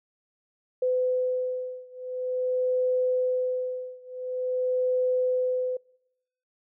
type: beating tone pair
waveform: sine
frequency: 506 / 506.47 Hz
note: B4 / B4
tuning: +42 / +44 cents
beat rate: 0.47 Hz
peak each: -27 / -28 dBFS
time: 0.82-5.77 s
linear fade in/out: 5 ms
effects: noise-tail reverb RT60 0.8 s tail -25 dB re dry